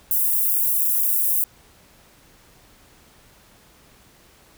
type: high-pass noise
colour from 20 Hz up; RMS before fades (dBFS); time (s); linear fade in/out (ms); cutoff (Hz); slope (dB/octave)
white; -20; 0.11-1.44; 2; 11000; 24
effects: pink hiss -53 dBFS RMS until 4.57 s